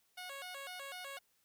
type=tone with vibrato; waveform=10% pulse; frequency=634 Hz; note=D#5; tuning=32 cents sharp; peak=-36 dBFS; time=0.17-1.19 s; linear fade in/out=10 ms; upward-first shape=square; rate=4 Hz; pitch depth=240 cents each way; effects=white hiss -75 dBFS RMS until 1.44 s